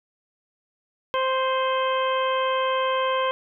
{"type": "harmonic tone with a mistuned harmonic", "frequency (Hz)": 523.3, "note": "C5", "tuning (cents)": 0, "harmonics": [1, 2, 3, 4, 5, 6], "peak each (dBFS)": [-24, -24, -33, -36, -36, -33], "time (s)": [1.14, 3.31], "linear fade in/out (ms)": 0, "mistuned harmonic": 5, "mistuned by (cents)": -29, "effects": []}